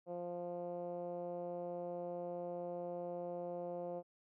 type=tone with low-pass filter; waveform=10% pulse; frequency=175.1 Hz; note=F3; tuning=5 cents sharp; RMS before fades=-43 dBFS; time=0.06-4.03 s; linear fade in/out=50 ms; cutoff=580 Hz; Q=3.5; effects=none

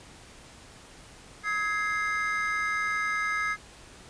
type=chord; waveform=triangle; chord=Ab major; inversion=second; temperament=equal with one note detuned; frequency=1271.4 / 1661.2 / 2093 Hz; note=Eb6 / Ab6 / C7; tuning=+37 / 0 / 0 cents; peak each=-29 dBFS; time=1.43-3.57 s; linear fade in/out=50 ms; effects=pink hiss -50 dBFS RMS until 4.09 s + resampled to 22050 Hz

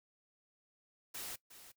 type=noise with echo; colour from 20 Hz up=white; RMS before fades=-44 dBFS; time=1.14-1.36 s; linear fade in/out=10 ms; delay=360 ms; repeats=1; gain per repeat=-12 dB; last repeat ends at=1.72 s; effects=noise-tail reverb RT60 0.1 s tail -19 dB re dry

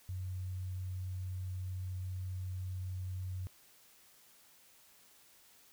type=tone; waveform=sine; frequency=92.5 Hz; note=F#2; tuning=in tune; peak=-37 dBFS; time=0.09-3.47 s; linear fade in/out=0 ms; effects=white hiss -63 dBFS RMS until 5.72 s

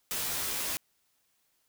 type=noise with comb filter; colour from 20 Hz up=white; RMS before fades=-33 dBFS; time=0.11-0.77 s; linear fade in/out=0 ms; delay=14 ms; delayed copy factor=-0.95; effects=white hiss -73 dBFS RMS until 1.68 s

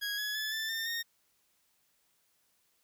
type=tone with pitch steps; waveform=20% pulse; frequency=1650 / 1687.6 / 1726 / 1765.4 / 1805.6 / 1846.7 Hz; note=G#6 / G#6 / A6 / A6 / A6 / A#6; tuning=-12 / +27 / -34 / +5 / +44 / -17 cents; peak=-28 dBFS; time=0.01-1.03 s; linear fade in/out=20 ms; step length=170 ms; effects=white hiss -73 dBFS RMS until 2.83 s

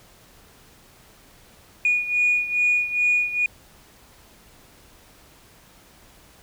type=beating tone pair; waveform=sine; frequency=2452 / 2454.4 Hz; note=D#7 / D#7; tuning=-26 / -24 cents; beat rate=2.4 Hz; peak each=-19 / -23 dBFS; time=1.85-3.46 s; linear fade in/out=2 ms; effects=tanh soft clip ceiling -12 dBFS + pink hiss -52 dBFS RMS until 6.42 s

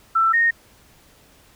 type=tone pair in turn; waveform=sine; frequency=1334 / 1851.8 Hz; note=E6 / A#6; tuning=+20 / -12 cents; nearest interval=tritone; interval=568 cents; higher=second; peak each=-14 dBFS; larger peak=neither; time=0.15-0.33 / 0.33-0.51 s; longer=neither; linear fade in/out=10 ms; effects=pink hiss -53 dBFS RMS until 1.55 s

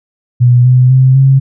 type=tone with pitch steps; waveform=sine; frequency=122.7 / 126.59 / 130.6 / 134.74 Hz; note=B2 / B2 / C3 / C#3; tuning=-11 / +43 / -3 / -49 cents; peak=-3 dBFS; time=0.4-1.4 s; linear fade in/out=20 ms; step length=250 ms; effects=none

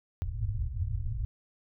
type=low-pass noise; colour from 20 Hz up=white; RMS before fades=-32 dBFS; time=0.22-1.25 s; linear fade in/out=0 ms; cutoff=120 Hz; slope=96 dB/octave; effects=none

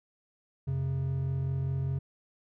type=tone pair together; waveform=triangle; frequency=90.1 / 135 Hz; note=F#2 / C#3; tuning=-45 / -45 cents; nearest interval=perfect fifth; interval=700 cents; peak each=-33 / -27 dBFS; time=0.67-1.99 s; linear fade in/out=10 ms; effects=none

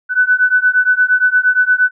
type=beating tone pair; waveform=sine; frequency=1493 / 1501.6 Hz; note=F#6 / F#6; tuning=+15 / +25 cents; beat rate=8.6 Hz; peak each=-13 / -12 dBFS; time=0.09-1.91 s; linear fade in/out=50 ms; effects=none

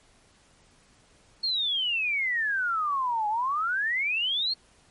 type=exponential two-way sweep; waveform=sine; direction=down then up; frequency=4348 to 825 to 4348 Hz; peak=-24 dBFS; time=1.43-4.54 s; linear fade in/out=10 ms; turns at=3.28 s; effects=pink hiss -60 dBFS RMS until 4.9 s + MP3 48 kbps

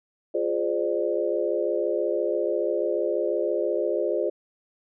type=chord; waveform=sine; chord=D half-diminished seventh; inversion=first; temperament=equal with one note detuned; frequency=349.2 / 415.3 / 523.3 / 597.9 Hz; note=F4 / Ab4 / C5 / D5; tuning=0 / 0 / 0 / +31 cents; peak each=-28 dBFS; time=0.34-4.3 s; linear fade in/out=10 ms; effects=none

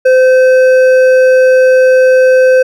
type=tone with hard clipping; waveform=triangle; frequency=515 Hz; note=C5; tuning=28 cents flat; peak=-5 dBFS; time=0.05-2.63 s; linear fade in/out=10 ms; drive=11 dB; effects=none

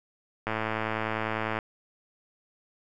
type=click train; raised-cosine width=0.5 ms; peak=-14 dBFS; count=124; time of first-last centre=0.47-1.588 s; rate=110 Hz; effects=none

